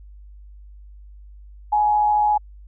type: tone with amplitude modulation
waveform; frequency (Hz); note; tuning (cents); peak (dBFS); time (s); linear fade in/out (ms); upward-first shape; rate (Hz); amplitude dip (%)
sine; 840; G#5; +19; -13; 1.72-2.38; 10; sine; 114; 40
effects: added 50 Hz sine -40 dBFS peak until 2.67 s